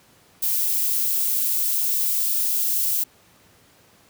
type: noise with high-pass filter sweep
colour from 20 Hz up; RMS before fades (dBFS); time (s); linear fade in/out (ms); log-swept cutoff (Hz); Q
violet; -22; 0.42-3.04; 10; 1800 to 2700; 0.76
effects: pink hiss -55 dBFS RMS until 4.09 s + high-pass 80 Hz 12 dB/octave